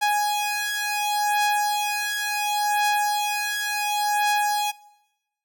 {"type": "beating tone pair", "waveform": "sawtooth", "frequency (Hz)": [830.6, 831.3], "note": ["G#5", "G#5"], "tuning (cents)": [0, 1], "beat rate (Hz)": 0.7, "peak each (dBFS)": [-21, -20], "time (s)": [0.01, 4.72], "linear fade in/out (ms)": 20, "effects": ["noise-tail reverb RT60 1.0 s tail -22 dB re dry"]}